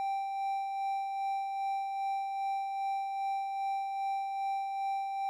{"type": "tone with tremolo", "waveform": "triangle", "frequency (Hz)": 784, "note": "G5", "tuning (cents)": 0, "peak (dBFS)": -28, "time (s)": [0, 5.29], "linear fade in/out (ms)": 0, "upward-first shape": "sine", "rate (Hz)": 2.5, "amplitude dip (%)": 35, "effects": []}